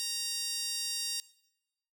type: tone with high-pass filter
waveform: 15% pulse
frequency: 932.3 Hz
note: A#5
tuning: in tune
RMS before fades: -35 dBFS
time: 0-1.2 s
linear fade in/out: 0 ms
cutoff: 5500 Hz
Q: 4.9
effects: noise-tail reverb RT60 0.9 s tail -20 dB re dry